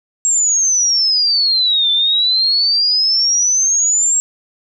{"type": "exponential two-way sweep", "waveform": "sine", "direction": "down then up", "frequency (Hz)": [7600, 3520, 7600], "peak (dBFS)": -11, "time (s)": [0.25, 4.2], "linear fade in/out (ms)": 0, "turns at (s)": 1.91, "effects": []}